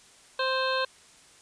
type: harmonic tone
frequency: 523.3 Hz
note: C5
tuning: in tune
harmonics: 1 / 2 / 3 / 5 / 6 / 7 / 8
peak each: -29 / -30 / -31 / -36 / -40 / -37 / -35 dBFS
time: 0.39-0.85 s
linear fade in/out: 5 ms
effects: white hiss -55 dBFS RMS until 1.41 s + resampled to 22050 Hz